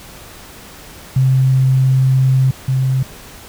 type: tone pair in turn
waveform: sine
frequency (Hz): 131.5 / 131.5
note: C3 / C3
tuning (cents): +9 / +9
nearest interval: unison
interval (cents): 0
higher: neither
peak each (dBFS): -9 / -12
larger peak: first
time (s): 1.16-2.51 / 2.68-3.03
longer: first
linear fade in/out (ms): 5
effects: pink hiss -37 dBFS RMS until 3.48 s